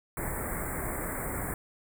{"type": "band-stop noise", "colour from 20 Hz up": "pink", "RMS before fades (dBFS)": -34, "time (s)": [0.17, 1.54], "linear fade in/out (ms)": 2, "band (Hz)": [2200, 7700], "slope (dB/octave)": 96, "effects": []}